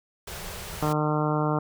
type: band-stop noise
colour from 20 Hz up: pink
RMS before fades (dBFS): -37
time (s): 0.27-0.93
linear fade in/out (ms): 5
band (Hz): 210 to 350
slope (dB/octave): 96
type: harmonic tone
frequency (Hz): 151.6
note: D#3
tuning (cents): -45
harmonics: 1 / 2 / 3 / 4 / 5 / 6 / 7 / 8 / 9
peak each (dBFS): -26 / -29 / -31 / -32 / -33 / -34 / -34 / -35 / -36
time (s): 0.82-1.59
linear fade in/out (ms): 5
effects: none